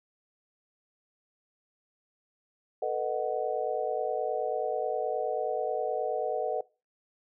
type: chord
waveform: sine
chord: B dominant seventh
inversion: third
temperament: just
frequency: 444.5 / 493.9 / 617.4 / 740.8 Hz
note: A4 / B4 / D#5 / F#5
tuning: +18 / 0 / -14 / +2 cents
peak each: -33 dBFS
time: 2.82-6.61 s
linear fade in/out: 5 ms
effects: noise-tail reverb RT60 0.3 s tail -22 dB re dry